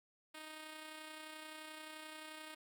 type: tone with amplitude modulation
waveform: 5% pulse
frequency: 311.1 Hz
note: D#4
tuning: in tune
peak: -36 dBFS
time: 0.34-2.55 s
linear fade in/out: 10 ms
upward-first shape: sine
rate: 31.5 Hz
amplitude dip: 35%
effects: none